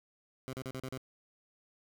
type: tone bursts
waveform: 15% pulse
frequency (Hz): 130.81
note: C3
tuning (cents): 0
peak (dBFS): -32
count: 6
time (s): 0.48-0.977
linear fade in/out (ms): 0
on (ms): 52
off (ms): 37
effects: none